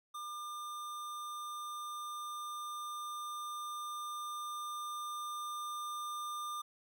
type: tone with level ramp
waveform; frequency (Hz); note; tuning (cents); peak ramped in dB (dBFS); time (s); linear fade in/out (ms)
square; 1200; D6; +37; -42 to -39; 0.14-6.62; 10
effects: none